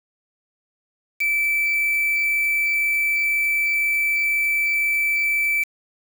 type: tone with quantisation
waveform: sine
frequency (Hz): 2321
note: D7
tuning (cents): -21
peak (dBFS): -18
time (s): 1.2-5.64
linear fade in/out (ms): 10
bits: 5
effects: none